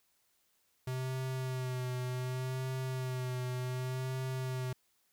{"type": "tone with vibrato", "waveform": "square", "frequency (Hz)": 128.2, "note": "C3", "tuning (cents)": -35, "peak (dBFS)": -35, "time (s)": [0.87, 4.73], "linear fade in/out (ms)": 5, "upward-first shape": "sine", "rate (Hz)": 0.67, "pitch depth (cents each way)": 31, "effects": ["white hiss -74 dBFS RMS until 5.12 s"]}